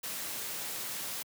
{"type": "noise", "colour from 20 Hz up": "white", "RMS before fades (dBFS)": -38, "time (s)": [0.03, 1.23], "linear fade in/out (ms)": 10, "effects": ["high-pass 100 Hz 12 dB/octave"]}